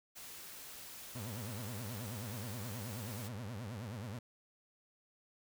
white noise, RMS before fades -50 dBFS, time 0.15-3.29 s, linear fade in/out 20 ms
30% pulse tone with vibrato, 110 Hz, A2, in tune, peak -39 dBFS, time 1.15-4.19 s, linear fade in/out 5 ms, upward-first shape triangle, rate 9.4 Hz, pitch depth 300 cents each way
effects none

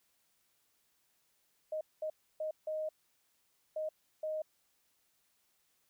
sine tone bursts at uneven times, 622.3 Hz, D#5, in tune, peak -34 dBFS, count 6, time 1.72-1.81 / 2.02-2.1 / 2.4-2.51 / 2.67-2.89 / 3.76-3.89 / 4.23-4.42 s, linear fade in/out 5 ms, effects white hiss -75 dBFS RMS until 5.89 s

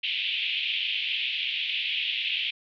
pink band-pass noise, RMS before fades -29 dBFS, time 0.03-2.51 s, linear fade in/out 10 ms, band 2500 to 3400 Hz, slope 48 dB/octave, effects none

